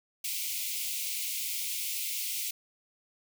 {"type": "high-pass noise", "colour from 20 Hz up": "white", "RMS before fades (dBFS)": -34, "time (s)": [0.24, 2.51], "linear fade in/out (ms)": 5, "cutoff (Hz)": 2100, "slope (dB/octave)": 96, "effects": []}